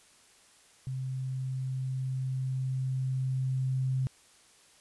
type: tone with level ramp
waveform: sine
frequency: 130.81 Hz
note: C3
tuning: in tune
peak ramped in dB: -32 to -26 dBFS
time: 0.87-4.07 s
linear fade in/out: 0 ms
effects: white hiss -60 dBFS RMS until 4.8 s + resampled to 24000 Hz